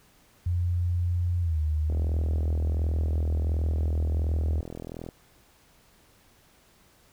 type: tone with pitch glide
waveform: sine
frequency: 87.7 to 76.79 Hz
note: F2 to D#2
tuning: +8 to -22 cents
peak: -23 dBFS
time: 0.46-4.61 s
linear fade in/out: 5 ms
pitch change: -230 cents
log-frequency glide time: 1.41-1.59 s
type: click train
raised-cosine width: 2 ms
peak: -24 dBFS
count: 133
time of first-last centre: 1.9-5.088 s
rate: 41.4 Hz
effects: pink hiss -60 dBFS RMS until 7.12 s